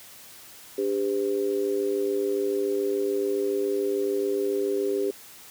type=tone with amplitude modulation; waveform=sine; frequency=400 Hz; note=G4; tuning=35 cents sharp; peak=-19 dBFS; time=0.78-5.11 s; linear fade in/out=5 ms; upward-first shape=sine; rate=107 Hz; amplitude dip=85%; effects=white hiss -47 dBFS RMS until 5.5 s + high-pass 60 Hz 12 dB/octave